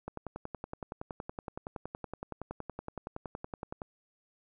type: click train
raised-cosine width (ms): 1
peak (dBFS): -24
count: 41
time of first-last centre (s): 0.08-3.818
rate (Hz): 10.7
effects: none